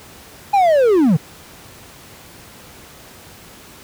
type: linear sweep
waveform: triangle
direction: down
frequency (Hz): 830.6 to 136.4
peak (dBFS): -8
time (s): 0.53-1.17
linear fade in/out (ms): 10
effects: pink hiss -41 dBFS RMS until 3.83 s + high-pass 60 Hz 12 dB/octave